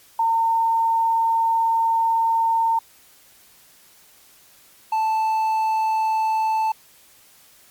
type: tone pair in turn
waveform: sine / triangle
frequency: 909 / 879.6 Hz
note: A#5 / A5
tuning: -44 / -1 cents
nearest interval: minor second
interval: 57 cents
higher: first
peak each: -16 dBFS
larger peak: neither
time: 0.19-2.79 / 4.92-6.72 s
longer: first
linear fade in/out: 5 ms
effects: white hiss -52 dBFS RMS until 7.7 s + MP3 96 kbps